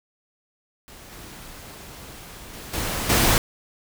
pink noise with level steps, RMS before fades -44 / -41 / -38 / -27 / -18 dBFS, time 0.88-3.38 s, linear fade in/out 0 ms, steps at 1.11 / 2.53 / 2.73 / 3.09 s, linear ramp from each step 10 ms, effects none

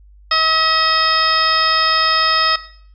harmonic tone with a mistuned harmonic, 639 Hz, D#5, 46 cents sharp, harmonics 1 / 2 / 3 / 4 / 5 / 6 / 7 / 8, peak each -27 / -16 / -21 / -25 / -26 / -23 / -27 / -17 dBFS, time 0.31-2.56 s, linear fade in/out 5 ms, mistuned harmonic 6, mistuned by -49 cents, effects noise-tail reverb RT60 0.6 s tail -17 dB re dry + added 50 Hz sine -42 dBFS peak until 2.94 s

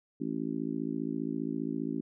harmonic tone, 55 Hz, A1, in tune, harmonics 3 / 4 / 5 / 6 / 7, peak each -40 / -37 / -34 / -39 / -42 dBFS, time 0.2-2.01 s, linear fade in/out 10 ms, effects none

